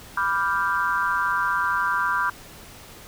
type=chord; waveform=sine; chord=G dominant seventh; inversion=first; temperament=equal; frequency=987.8 / 1174.7 / 1396.9 / 1568 Hz; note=B5 / D6 / F6 / G6; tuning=0 / 0 / 0 / 0 cents; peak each=-26 dBFS; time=0.17-2.3 s; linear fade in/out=5 ms; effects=pink hiss -44 dBFS RMS until 3.07 s